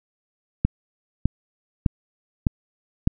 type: click train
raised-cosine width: 5 ms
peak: -5 dBFS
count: 5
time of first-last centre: 0.65-3.074 s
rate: 1.65 Hz
effects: none